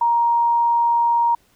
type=tone; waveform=sine; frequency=939 Hz; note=A#5; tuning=12 cents sharp; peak=-14 dBFS; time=0.01-1.35 s; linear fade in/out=5 ms; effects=pink hiss -59 dBFS RMS until 1.55 s